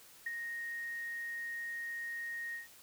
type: tone with ADSR envelope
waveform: sine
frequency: 1864.7 Hz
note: A#6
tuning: in tune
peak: -33 dBFS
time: 0.26-2.68 s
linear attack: 6 ms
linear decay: 25 ms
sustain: -5 dB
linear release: 140 ms
effects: white hiss -58 dBFS RMS until 2.82 s